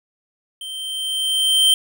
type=tone with level ramp; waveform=square; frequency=3126 Hz; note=G7; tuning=6 cents flat; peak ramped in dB=-30 to -11 dBFS; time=0.61-1.74 s; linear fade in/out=2 ms; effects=none